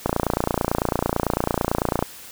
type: click train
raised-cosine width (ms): 1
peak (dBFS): -5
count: 58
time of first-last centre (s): 0.06-2.026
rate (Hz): 29
effects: white hiss -41 dBFS RMS until 2.31 s